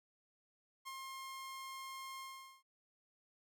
sawtooth tone with ADSR envelope, 1066 Hz, C6, 32 cents sharp, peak -40 dBFS, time 0.85-2.63 s, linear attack 26 ms, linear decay 34 ms, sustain -2 dB, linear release 430 ms, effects none

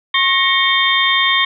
sine tone cluster, 1085 / 1868 / 2215 / 3180 / 3610 Hz, C#6 / A#6 / C#7 / G7 / A7, -37 / +3 / -2 / +24 / +44 cents, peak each -18 dBFS, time 0.14-1.45 s, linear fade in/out 5 ms, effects none

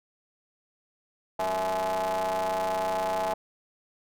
45% pulse ring-modulated tone, 95.9 Hz, G2, 37 cents flat, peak -23 dBFS, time 1.39-3.34 s, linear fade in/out 5 ms, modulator 753 Hz, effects none

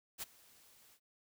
white noise with ADSR envelope, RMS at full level -40 dBFS, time 0.18-1 s, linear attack 44 ms, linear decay 19 ms, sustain -24 dB, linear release 69 ms, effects none

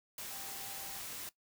sine tone in noise, 787 Hz, G5, 7 cents sharp, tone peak -53 dBFS, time 0.31-0.99 s, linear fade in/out 2 ms, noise white, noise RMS -44 dBFS, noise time 0.18-1.29 s, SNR -12 dB, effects noise-tail reverb RT60 0.1 s tail -17 dB re dry

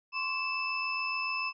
sine tone cluster, 1043 / 1130 / 2635 / 5240 Hz, C6 / C#6 / E7 / E8, -6 / +33 / -1 / -11 cents, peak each -37 / -40 / -32 / -40 dBFS, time 0.12-1.53 s, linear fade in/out 50 ms, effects none

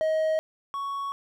triangle tone pair in turn, 631 / 1113.3 Hz, D#5 / C#6, +24 / +7 cents, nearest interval minor seventh, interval 983 cents, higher second, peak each -20 / -27 dBFS, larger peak first, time 0.01-0.39 / 0.74-1.12 s, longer neither, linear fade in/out 0 ms, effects none

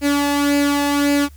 sawtooth tone with flanger, 286.2 Hz, D4, 45 cents flat, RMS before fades -17 dBFS, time 0.01-1.29 s, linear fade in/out 50 ms, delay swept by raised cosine 0.42 to 1.15 ms, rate 1.8 Hz, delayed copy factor +0.55, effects added 72 Hz sine -39 dBFS peak until 1.36 s + white hiss -54 dBFS RMS until 1.36 s

